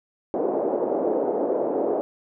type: band-pass noise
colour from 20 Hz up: pink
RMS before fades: -24 dBFS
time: 0.34-2.01 s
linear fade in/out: 0 ms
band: 340 to 630 Hz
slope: 24 dB/octave
effects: none